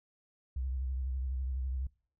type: tone with vibrato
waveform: sine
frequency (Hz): 64.9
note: C2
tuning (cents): -13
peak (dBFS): -32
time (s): 0.56-1.87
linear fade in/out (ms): 5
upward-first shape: triangle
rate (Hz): 12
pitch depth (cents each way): 95
effects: noise-tail reverb RT60 0.5 s tail -24 dB re dry